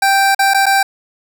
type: tone with dropouts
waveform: 25% pulse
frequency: 784 Hz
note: G5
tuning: in tune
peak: -6 dBFS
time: 0.02-0.83 s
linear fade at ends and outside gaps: 5 ms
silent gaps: 0.348-0.391 / 0.537-0.544 / 0.658-0.664 s
effects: none